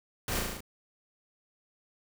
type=noise with echo; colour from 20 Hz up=pink; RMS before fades=-33 dBFS; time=0.28-0.39 s; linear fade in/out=2 ms; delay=36 ms; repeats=6; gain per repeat=-2 dB; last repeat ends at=0.606 s; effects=none